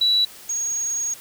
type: tone pair in turn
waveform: sine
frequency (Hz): 3932 / 6590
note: B7 / G#8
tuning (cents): -8 / -14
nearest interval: major sixth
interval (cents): 894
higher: second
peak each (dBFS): -15 / -22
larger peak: first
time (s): 0.01-0.25 / 0.49-1.14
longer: second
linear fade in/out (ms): 5
effects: white hiss -43 dBFS RMS until 1.2 s